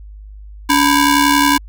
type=ring-modulated tone; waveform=sawtooth; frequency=639 Hz; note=D#5; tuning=46 cents sharp; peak=-3 dBFS; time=0.69-1.58 s; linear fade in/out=10 ms; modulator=355 Hz; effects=added 51 Hz sine -32 dBFS peak until 1.68 s